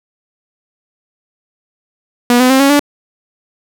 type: tone with pitch steps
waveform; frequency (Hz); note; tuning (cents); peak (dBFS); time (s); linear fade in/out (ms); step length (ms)
sawtooth; 242.6 / 253.5 / 264.9 / 276.7 / 289.2; B3 / B3 / C4 / C#4 / D4; -31 / +45 / +22 / -3 / -27; -3; 2.3-2.795; 2; 99
effects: none